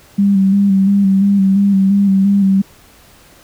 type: tone with vibrato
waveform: sine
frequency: 196.5 Hz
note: G3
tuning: 4 cents sharp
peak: -8 dBFS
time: 0.18-2.62 s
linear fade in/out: 10 ms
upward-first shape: square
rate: 2.9 Hz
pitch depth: 31 cents each way
effects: pink hiss -45 dBFS RMS until 3.43 s